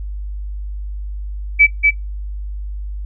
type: tone with echo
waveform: sine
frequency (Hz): 2300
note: D7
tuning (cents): -37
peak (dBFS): -5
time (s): 1.59-1.67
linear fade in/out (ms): 20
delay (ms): 240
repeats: 1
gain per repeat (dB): -3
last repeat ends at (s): 1.91
effects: noise-tail reverb RT60 0.2 s tail -24 dB re dry + added 50 Hz sine -23 dBFS peak until 3.05 s